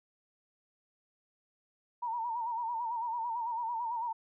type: tone with vibrato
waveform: sine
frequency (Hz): 932.3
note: A#5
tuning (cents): 0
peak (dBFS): -32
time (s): 2.02-4.13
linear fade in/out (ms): 10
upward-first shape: sine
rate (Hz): 9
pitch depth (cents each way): 80
effects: none

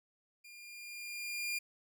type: tone with level ramp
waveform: sawtooth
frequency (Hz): 2407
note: D7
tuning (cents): +42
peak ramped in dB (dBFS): -49 to -30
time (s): 0.44-1.59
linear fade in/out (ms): 10
effects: none

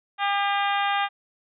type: harmonic tone with a mistuned harmonic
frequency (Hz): 402.2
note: G4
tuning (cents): +44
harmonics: 2 / 3 / 4 / 5 / 6 / 7 / 8 / 9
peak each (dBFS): -24 / -28 / -30 / -32 / -34 / -35 / -36 / -37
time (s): 0.18-1.09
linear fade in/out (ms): 50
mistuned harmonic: 5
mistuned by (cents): -22
effects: none

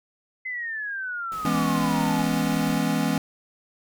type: exponential sweep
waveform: sine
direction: down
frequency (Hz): 2061 to 830.6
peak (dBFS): -28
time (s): 0.45-2.24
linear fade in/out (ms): 10
type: noise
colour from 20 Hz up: pink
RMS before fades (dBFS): -42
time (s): 1.32-2.79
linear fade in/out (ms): 0
type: chord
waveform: square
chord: C# minor seventh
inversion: first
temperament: equal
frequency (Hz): 164.81 / 207.7 / 246.9 / 277.2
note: E3 / G#3 / B3 / C#4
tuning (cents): 0 / 0 / 0 / 0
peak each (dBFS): -28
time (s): 1.45-3.18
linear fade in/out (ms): 2
effects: none

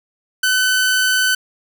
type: tone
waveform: sawtooth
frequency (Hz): 1512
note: F#6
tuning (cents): +37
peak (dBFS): -10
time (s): 0.43-1.35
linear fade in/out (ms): 5
effects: none

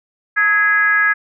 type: tone with frequency modulation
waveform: sine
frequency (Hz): 1661.2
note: G#6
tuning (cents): 0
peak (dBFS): -11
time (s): 0.36-1.14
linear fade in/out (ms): 20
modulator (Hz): 385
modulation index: 0.73
effects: none

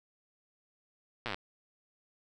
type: slowing click train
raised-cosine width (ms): 0.3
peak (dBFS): -19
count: 10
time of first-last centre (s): 1.26-1.345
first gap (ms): 8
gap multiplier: 1.04
effects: none

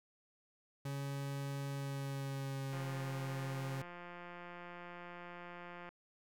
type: tone with pitch glide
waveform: 40% pulse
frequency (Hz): 139.3 to 134.79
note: C#3 to C#3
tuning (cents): +9 to -48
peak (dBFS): -38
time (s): 0.85-3.82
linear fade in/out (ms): 5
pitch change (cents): -57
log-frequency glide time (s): 1.71-2.94
type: click train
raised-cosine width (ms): 0.5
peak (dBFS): -35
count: 554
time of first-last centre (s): 2.73-5.89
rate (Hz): 175
effects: none

